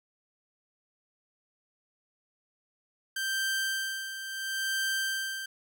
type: tone with tremolo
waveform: sawtooth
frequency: 1568 Hz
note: G6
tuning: in tune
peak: -24 dBFS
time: 3.16-5.46 s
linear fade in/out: 5 ms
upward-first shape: sine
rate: 0.73 Hz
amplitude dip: 65%
effects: none